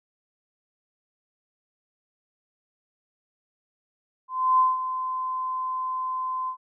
sine tone with ADSR envelope, 1030 Hz, C6, 28 cents flat, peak -15 dBFS, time 4.28-6.57 s, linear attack 310 ms, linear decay 180 ms, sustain -11 dB, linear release 86 ms, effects none

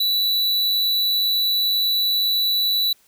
square tone, 3951 Hz, B7, in tune, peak -18 dBFS, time 0-2.93 s, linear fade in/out 5 ms, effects white hiss -58 dBFS RMS until 3.07 s

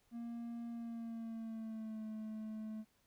triangle tone with pitch glide, 234.2 to 217.3 Hz, A#3 to A3, +8 to -21 cents, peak -40 dBFS, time 0.11-2.85 s, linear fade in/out 50 ms, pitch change -129 cents, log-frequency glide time 0.69-2.06 s, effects pink hiss -75 dBFS RMS until 3.06 s

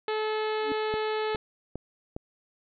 harmonic tone, 432 Hz, A4, 32 cents flat, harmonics 1 / 2 / 3 / 4 / 5 / 6 / 7 / 8 / 9 / 10, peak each -28 / -34 / -38 / -40 / -42 / -44 / -45 / -46 / -47 / -48 dBFS, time 0.08-1.36 s, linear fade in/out 2 ms
sine tone with exponential growth, 284.5 Hz, C#4, 45 cents sharp, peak -27 dBFS, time 0.59-0.72 s, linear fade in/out 0 ms, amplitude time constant 28 ms
click train, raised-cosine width 2 ms, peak -21 dBFS, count 4, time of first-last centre 0.94-2.164 s, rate 2.45 Hz
effects none

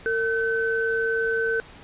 sine tone pair together, 454.7 / 1525 Hz, A#4 / G6, -43 / -48 cents, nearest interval octave + major sixth, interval 2095 cents, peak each -24 dBFS, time 0.06-1.6 s, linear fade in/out 0 ms, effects pink hiss -46 dBFS RMS until 1.83 s + resampled to 8000 Hz

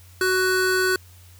square tone pair together, 372.3 / 1487.7 Hz, F#4 / F#6, +11 / +9 cents, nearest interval 2 octaves, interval 2398 cents, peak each -22 dBFS, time 0.21-0.96 s, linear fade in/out 2 ms, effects added 89 Hz sine -46 dBFS peak until 1.39 s + white hiss -53 dBFS RMS until 1.39 s

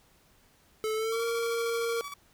square tone with pitch glide, 435.2 to 463.7 Hz, A4 to A#4, -19 to -9 cents, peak -29 dBFS, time 0.84-2.01 s, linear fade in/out 0 ms, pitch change +110 cents, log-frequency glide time 0.95-1.24 s
sawtooth tone with tremolo, 1142 Hz, D6, 49 cents flat, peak -33 dBFS, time 1.12-2.14 s, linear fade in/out 5 ms, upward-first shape square, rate 13 Hz, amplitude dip 50%
effects pink hiss -63 dBFS RMS until 2.33 s

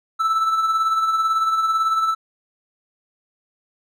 triangle tone with tremolo, 1318.5 Hz, E6, in tune, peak -13 dBFS, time 0.19-2.15 s, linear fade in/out 20 ms, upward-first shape sine, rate 18 Hz, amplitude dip 45%, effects none

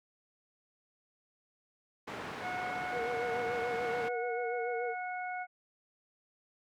white band-pass noise, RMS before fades -42 dBFS, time 2.07-4.09 s, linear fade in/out 10 ms, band 100 to 1500 Hz, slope 12 dB/octave
harmonic tone, 730 Hz, F#5, 24 cents flat, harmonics 1 / 2 / 3, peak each -37 / -42 / -44 dBFS, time 2.41-5.47 s, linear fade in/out 50 ms
sine tone with vibrato, 473.3 Hz, A#4, 26 cents sharp, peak -34 dBFS, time 2.92-4.95 s, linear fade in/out 50 ms, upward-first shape sine, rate 6.9 Hz, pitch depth 59 cents each way
effects none

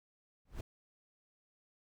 brown noise with exponential growth, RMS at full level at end -35 dBFS, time 0.45-0.61 s, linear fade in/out 5 ms, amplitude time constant 34 ms, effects none

